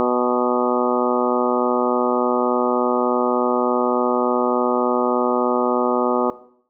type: harmonic tone with a mistuned harmonic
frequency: 123.4 Hz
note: B2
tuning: 1 cent flat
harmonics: 2 / 3 / 4 / 5 / 6 / 7 / 8 / 9 / 10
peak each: -23 / -21 / -22 / -24 / -28 / -27 / -31 / -27 / -27 dBFS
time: 0-6.3 s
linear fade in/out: 0 ms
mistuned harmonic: 6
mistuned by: +23 cents
effects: noise-tail reverb RT60 0.6 s tail -17 dB re dry